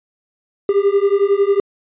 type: beating tone pair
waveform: triangle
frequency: 394.1 / 405.1 Hz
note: G4 / G#4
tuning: +9 / -43 cents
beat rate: 11 Hz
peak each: -13 dBFS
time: 0.69-1.6 s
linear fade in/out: 2 ms
effects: resampled to 8000 Hz